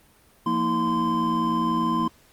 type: tone cluster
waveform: triangle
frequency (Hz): 172 / 232.4 / 322.2 / 1033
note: F3 / A#3 / E4 / C6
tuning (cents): -26 / -5 / -39 / -22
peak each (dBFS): -29 / -24 / -26 / -22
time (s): 0.46-2.08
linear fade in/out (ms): 5
effects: pink hiss -57 dBFS RMS until 2.32 s + Opus 32 kbps